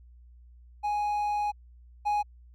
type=tone pair in turn; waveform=triangle; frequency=830.6 / 830.6 Hz; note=G#5 / G#5; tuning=0 / 0 cents; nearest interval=unison; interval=0 cents; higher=neither; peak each=-24 / -22 dBFS; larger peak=second; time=0.83-1.52 / 2.05-2.23 s; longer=first; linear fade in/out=20 ms; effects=added 60 Hz sine -50 dBFS peak until 2.54 s